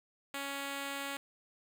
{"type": "tone", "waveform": "5% pulse", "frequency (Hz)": 278.4, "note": "C#4", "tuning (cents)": 8, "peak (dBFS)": -26, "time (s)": [0.34, 1.17], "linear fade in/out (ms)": 2, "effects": []}